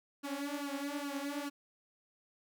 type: tone with flanger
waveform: sawtooth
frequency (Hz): 284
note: C#4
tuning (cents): +42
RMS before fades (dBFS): -39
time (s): 0.23-1.5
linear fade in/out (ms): 20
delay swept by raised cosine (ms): 0.69 to 6.59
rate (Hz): 2.4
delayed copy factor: +0.8
effects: none